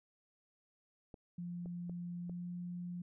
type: clicks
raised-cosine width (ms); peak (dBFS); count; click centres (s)
2; -37; 4; 1.142 / 1.659 / 1.896 / 2.296
type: tone with pitch glide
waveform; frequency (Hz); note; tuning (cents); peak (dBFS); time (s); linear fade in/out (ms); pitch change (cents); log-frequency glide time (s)
sine; 174.61 to 176.33; F3 to F3; 0 to +17; -40; 1.38-3.02; 5; +17; 2.2-2.47
effects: none